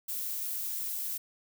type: noise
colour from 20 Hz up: violet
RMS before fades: -35 dBFS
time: 0.08-1.18 s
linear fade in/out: 10 ms
effects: none